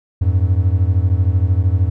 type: beating tone pair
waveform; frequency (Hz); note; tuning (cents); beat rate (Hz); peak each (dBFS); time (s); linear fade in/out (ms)
triangle; 87.31 / 100.31; F2 / G2; 0 / +40; 13; -12 / -14; 0.21-1.9; 10
effects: none